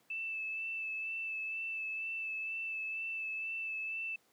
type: tone with vibrato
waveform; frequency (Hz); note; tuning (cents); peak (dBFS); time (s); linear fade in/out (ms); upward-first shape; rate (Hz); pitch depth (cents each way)
sine; 2637; E7; 0; -36; 0.1-4.16; 5; sine; 2.1; 20
effects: pink hiss -70 dBFS RMS until 4.32 s + high-pass 200 Hz 12 dB/octave